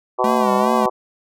harmonic tone, 126.2 Hz, B2, 38 cents sharp, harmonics 3 / 4 / 5 / 6 / 7 / 8 / 9, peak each -23 / -23 / -23 / -23 / -23 / -23 / -23 dBFS, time 0.18-0.9 s, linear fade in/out 20 ms
square tone with vibrato, 214.2 Hz, A3, 46 cents flat, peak -21 dBFS, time 0.24-0.86 s, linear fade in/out 2 ms, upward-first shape sine, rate 2.5 Hz, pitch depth 120 cents each way
effects none

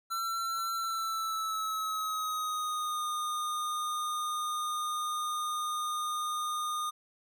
square tone with pitch glide, 1349 to 1222.8 Hz, E6 to D#6, +40 to -30 cents, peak -32 dBFS, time 0.1-6.91 s, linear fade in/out 20 ms, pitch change -170 cents, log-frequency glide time 0.75-3.04 s, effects none

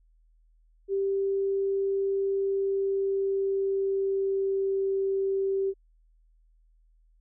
sine tone with pitch glide, 392 to 388.8 Hz, G4 to G4, 0 to -14 cents, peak -24 dBFS, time 0.88-5.74 s, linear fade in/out 50 ms, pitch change -14 cents, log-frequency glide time 2.36-4.88 s, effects added 40 Hz sine -59 dBFS peak until 7.2 s

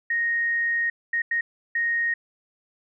sine tone bursts at uneven times, 1864.7 Hz, A#6, in tune, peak -21 dBFS, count 4, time 0.1-0.9 / 1.13-1.22 / 1.31-1.41 / 1.75-2.14 s, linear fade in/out 5 ms, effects none

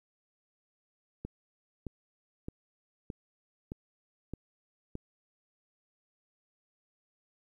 click train, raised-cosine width 3 ms, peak -25 dBFS, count 7, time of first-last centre 1.25-4.954 s, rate 1.62 Hz, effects 11-bit

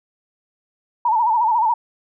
sine tone with vibrato, 916 Hz, A#5, 31 cents flat, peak -14 dBFS, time 1.05-1.74 s, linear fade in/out 5 ms, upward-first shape sine, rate 14 Hz, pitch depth 110 cents each way, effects none

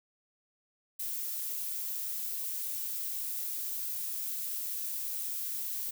violet noise, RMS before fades -36 dBFS, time 0.99-5.91 s, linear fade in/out 10 ms, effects none

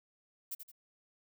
violet noise with echo, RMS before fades -39 dBFS, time 0.51-0.55 s, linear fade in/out 10 ms, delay 84 ms, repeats 2, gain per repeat -8 dB, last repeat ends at 0.718 s, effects none

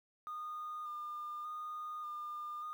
sine tone with vibrato, 1216 Hz, D#6, 40 cents flat, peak -39 dBFS, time 0.27-2.73 s, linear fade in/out 0 ms, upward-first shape square, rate 0.85 Hz, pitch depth 16 cents each way, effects tanh soft clip ceiling -37 dBFS + 11-bit

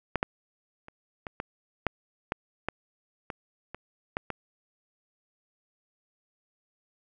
clicks, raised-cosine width 0.5 ms, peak -11 / -10 / -30 / -21 / -17 / -9 / -12 / -13 / -20 / -23 / -13 / -17 dBFS, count 12, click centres 0.157 / 0.229 / 0.884 / 1.268 / 1.401 / 1.867 / 2.321 / 2.686 / 3.302 / 3.746 / 4.169 / 4.303 s, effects none

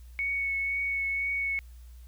sine tone with vibrato, 2217 Hz, C#7, in tune, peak -27 dBFS, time 0.19-1.59 s, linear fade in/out 0 ms, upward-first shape triangle, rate 2 Hz, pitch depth 15 cents each way, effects added 60 Hz sine -45 dBFS peak until 2.07 s + white hiss -64 dBFS RMS until 2.07 s

